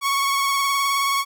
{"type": "tone with vibrato", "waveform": "sawtooth", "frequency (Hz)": 1108.7, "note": "C#6", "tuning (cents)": 0, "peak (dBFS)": -15, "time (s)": [0.01, 1.25], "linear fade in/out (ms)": 50, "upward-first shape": "triangle", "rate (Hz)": 19, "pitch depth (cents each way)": 32, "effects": []}